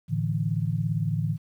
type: chord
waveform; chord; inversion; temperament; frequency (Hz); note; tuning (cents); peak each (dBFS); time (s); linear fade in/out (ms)
sine; A suspended fourth; none; equal; 110 / 146.83 / 164.81; A2 / D3 / E3; 0 / 0 / 0; -28; 0.08-1.38; 50
effects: 10-bit